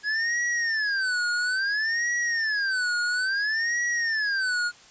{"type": "tone with vibrato", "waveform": "square", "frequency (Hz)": 1661.2, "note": "G#6", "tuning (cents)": 0, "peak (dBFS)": -24, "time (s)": [0.03, 4.72], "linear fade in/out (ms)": 50, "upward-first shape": "sine", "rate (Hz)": 0.59, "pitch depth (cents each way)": 250, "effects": ["white hiss -51 dBFS RMS until 4.9 s", "resampled to 16000 Hz"]}